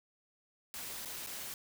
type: noise with dropouts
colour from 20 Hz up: white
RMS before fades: -43 dBFS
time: 0.74-1.54 s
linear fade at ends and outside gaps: 1 ms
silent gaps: 1.05-1.056 / 1.264-1.27 s
effects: none

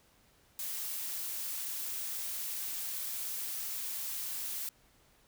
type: noise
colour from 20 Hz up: blue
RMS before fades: -38 dBFS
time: 0.59-4.69 s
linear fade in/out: 2 ms
effects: pink hiss -66 dBFS RMS until 5.27 s

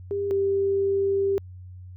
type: tone pair in turn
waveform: sine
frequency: 400.7 / 393.8 Hz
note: G4 / G4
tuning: +38 / +8 cents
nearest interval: unison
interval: 30 cents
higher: first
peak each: -24 / -20 dBFS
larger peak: second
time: 0.11-0.31 / 0.31-1.38 s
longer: second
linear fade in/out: 0 ms
effects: added 91 Hz sine -39 dBFS peak until 1.96 s

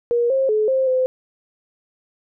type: tone with pitch steps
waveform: sine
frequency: 475.4 / 534 / 429 / 527 / 514 Hz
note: A#4 / C5 / A4 / C5 / C5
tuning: +34 / +35 / -44 / +12 / -31 cents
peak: -15 dBFS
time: 0.11-1.06 s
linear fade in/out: 0 ms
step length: 190 ms
effects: none

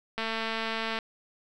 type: click train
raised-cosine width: 0.3 ms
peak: -16 dBFS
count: 182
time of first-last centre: 0.18-0.988 s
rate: 224 Hz
effects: none

